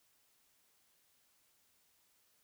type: silence
effects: white hiss -73 dBFS RMS until 2.43 s